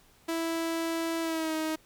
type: tone with pitch glide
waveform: sawtooth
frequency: 329.6 to 314.9 Hz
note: E4 to D#4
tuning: 0 to +21 cents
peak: -25 dBFS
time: 0.28-1.76 s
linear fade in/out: 10 ms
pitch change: -79 cents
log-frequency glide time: 1.21-1.55 s
effects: pink hiss -61 dBFS RMS until 1.85 s